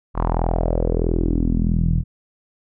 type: tone with low-pass filter sweep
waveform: sawtooth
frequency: 41.57 Hz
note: E1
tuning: 15 cents sharp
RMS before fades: -19 dBFS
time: 0.14-2.04 s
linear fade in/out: 50 ms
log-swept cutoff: 1100 to 140 Hz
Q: 3.8
effects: none